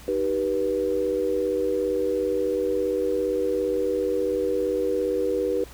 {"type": "chord", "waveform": "sine", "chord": "Eb augmented", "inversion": "none", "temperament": "just", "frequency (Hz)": [311.1, 388.9, 486.1], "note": ["Eb4", "G4", "B4"], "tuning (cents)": [0, -14, -28], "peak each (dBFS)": [-30, -26, -24], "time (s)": [0.08, 5.64], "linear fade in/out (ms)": 2, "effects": ["added 60 Hz sine -45 dBFS peak until 5.73 s", "pink hiss -47 dBFS RMS until 5.73 s"]}